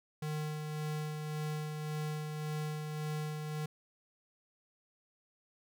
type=tone with tremolo; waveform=square; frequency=152.6 Hz; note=D#3; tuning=33 cents flat; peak=-35 dBFS; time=0.22-3.66 s; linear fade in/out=5 ms; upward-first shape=sine; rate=1.8 Hz; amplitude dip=35%; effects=none